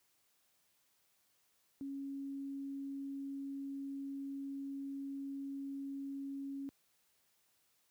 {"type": "tone", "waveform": "sine", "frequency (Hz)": 275.9, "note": "C#4", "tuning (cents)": -8, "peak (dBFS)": -40, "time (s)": [1.81, 6.69], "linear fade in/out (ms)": 0, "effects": ["white hiss -75 dBFS RMS until 7.9 s", "high-pass 60 Hz 12 dB/octave"]}